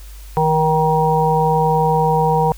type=harmonic tone with a mistuned harmonic; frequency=157.9 Hz; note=D#3; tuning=26 cents sharp; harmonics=1 / 3 / 5 / 6; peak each=-18 / -18 / -18 / -18 dBFS; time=0.37-2.52 s; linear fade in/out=0 ms; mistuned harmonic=5; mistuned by=-24 cents; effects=added 50 Hz sine -33 dBFS peak until 2.57 s + white hiss -45 dBFS RMS until 2.57 s